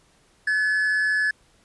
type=tone pair together; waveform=triangle; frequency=1527.8 / 1713 Hz; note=G6 / A6; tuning=-45 / -47 cents; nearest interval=major second; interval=198 cents; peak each=-28 / -18 dBFS; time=0.47-1.31 s; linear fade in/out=5 ms; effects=pink hiss -60 dBFS RMS until 1.64 s + resampled to 24000 Hz